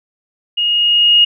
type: tone with level ramp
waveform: sine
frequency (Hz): 2865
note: F7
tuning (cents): +44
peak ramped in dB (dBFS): -13 to -5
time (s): 0.57-1.25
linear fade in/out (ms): 10
effects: none